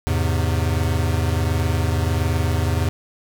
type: chord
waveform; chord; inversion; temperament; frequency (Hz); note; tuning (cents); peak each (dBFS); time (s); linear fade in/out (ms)
square; E augmented; none; equal; 82.41 / 103.83 / 130.81; E2 / G#2 / B#2; 0 / 0 / 0; -21 / -24 / -26; 0.07-2.89; 0
effects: none

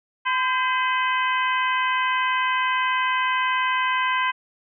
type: harmonic tone with a mistuned harmonic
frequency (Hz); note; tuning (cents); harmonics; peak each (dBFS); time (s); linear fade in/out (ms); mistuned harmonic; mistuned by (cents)
510; C5; -44; 2 / 3 / 4 / 5 / 6; -22 / -26 / -28 / -30 / -32; 0.25-4.32; 20; 3; +54
effects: none

